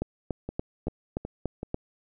two click trains, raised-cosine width 2 ms, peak -15 / -20 dBFS, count 7 / 4, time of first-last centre 0.02-1.744 / 0.49-1.631 s, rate 3.48 / 2.63 Hz, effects none

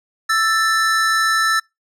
square tone pair together, 1323.8 / 1767 Hz, E6 / A6, +7 / +7 cents, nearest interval perfect fourth, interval 500 cents, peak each -18 dBFS, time 0.29-1.6 s, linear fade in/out 10 ms, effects noise-tail reverb RT60 0.2 s tail -26 dB re dry + low-pass 10000 Hz 12 dB/octave

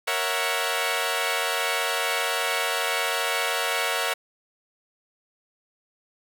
10% pulse chord, F# dominant seventh, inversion first, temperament equal, 466.2 / 554.4 / 659.3 / 740 Hz, A#4 / C#5 / E5 / F#5, 0 / 0 / 0 / 0 cents, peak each -21 dBFS, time 0.07-4.14 s, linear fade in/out 10 ms, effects none

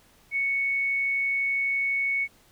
sine tone, 2217 Hz, C#7, in tune, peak -23 dBFS, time 0.31-2.28 s, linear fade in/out 50 ms, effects pink hiss -59 dBFS RMS until 2.51 s

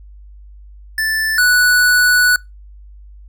square tone pair in turn, 1760 / 1477.8 Hz, A6 / F#6, 0 / -3 cents, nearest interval minor third, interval 303 cents, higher first, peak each -16 / -10 dBFS, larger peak second, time 0.98-1.38 / 1.38-2.36 s, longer second, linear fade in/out 2 ms, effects noise-tail reverb RT60 0.2 s tail -23 dB re dry + added 50 Hz sine -36 dBFS peak until 3.28 s

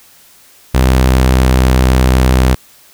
sawtooth tone with pitch glide, 64.3 to 63.89 Hz, C2 to C2, -30 to -41 cents, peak -3 dBFS, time 0.74-2.55 s, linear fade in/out 10 ms, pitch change -11 cents, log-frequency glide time 0.99-1.68 s, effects white hiss -44 dBFS RMS until 2.93 s

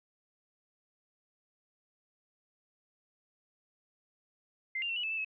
sine tone with pitch steps, 2086 / 2792 / 2711 / 2932 / 2623 / 2646 / 2579 Hz, C7 / F7 / E7 / F#7 / E7 / E7 / E7, -6 / -1 / +48 / -16 / -9 / +6 / -39 cents, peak -32 dBFS, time 4.75-5.247 s, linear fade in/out 5 ms, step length 71 ms, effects none

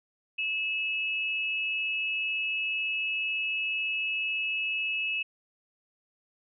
sine tone pair together, 2612 / 2890 Hz, E7 / F#7, -17 / -41 cents, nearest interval major second, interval 176 cents, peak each -28 / -36 dBFS, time 0.38-5.23 s, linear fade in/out 10 ms, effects none

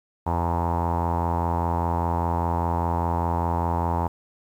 sawtooth tone with low-pass filter, 85 Hz, F2, 46 cents flat, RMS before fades -24 dBFS, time 0.26-4.08 s, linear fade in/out 10 ms, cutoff 910 Hz, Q 7.7, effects 9-bit

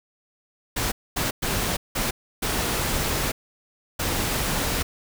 pink noise bursts at uneven times, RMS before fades -25 dBFS, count 6, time 0.76-0.92 / 1.16-1.31 / 1.42-1.77 / 1.95-2.11 / 2.42-3.32 / 3.99-4.83 s, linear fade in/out 10 ms, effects none

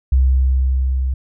sine tone with level ramp, 65.2 Hz, C2, 5 cents flat, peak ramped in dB -9 to -16 dBFS, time 0.12-1.14 s, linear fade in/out 5 ms, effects none

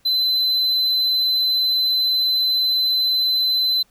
triangle tone, 4043 Hz, B7, 40 cents sharp, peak -15 dBFS, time 0.05-3.83 s, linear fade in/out 10 ms, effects pink hiss -60 dBFS RMS until 3.9 s

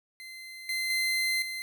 30% pulse tone with level steps, 2070 Hz, C7, 19 cents flat, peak -39 / -26 / -23 / -31 dBFS, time 0.2-1.62 s, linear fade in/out 0 ms, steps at 0.69 / 0.9 / 1.42 s, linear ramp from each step 2 ms, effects none

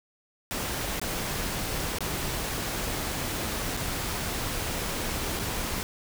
pink noise with dropouts, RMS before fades -31 dBFS, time 0.51-5.83 s, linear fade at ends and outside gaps 0 ms, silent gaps 0.997-1.015 / 1.985-2.006 / 3.767-3.773 / 5.391-5.395 s, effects none

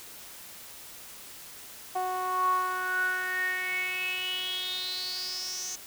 sawtooth tone with band-pass filter sweep, 368.7 Hz, F#4, 6 cents flat, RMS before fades -31 dBFS, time 1.95-5.76 s, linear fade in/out 10 ms, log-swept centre 830 to 6400 Hz, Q 9.7, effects white hiss -46 dBFS RMS until 5.86 s

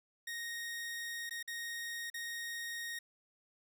sawtooth tone with dropouts, 1864.7 Hz, A#6, in tune, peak -36 dBFS, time 0.27-2.99 s, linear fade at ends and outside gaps 5 ms, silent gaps 1.295-1.308 / 1.428-1.476 / 2.101-2.141 s, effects none

